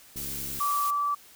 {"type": "click train", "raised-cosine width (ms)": 3, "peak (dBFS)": -32, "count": 31, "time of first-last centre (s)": [0.16, 0.587], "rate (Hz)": 70.2}
{"type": "noise", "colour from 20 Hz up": "blue", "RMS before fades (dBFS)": -35, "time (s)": [0.16, 0.91], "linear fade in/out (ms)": 10}
{"type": "tone", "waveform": "sine", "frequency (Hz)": 1158, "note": "D6", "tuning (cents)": -25, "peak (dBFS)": -24, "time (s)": [0.6, 1.15], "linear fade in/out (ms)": 10}
{"effects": ["white hiss -53 dBFS RMS until 1.35 s"]}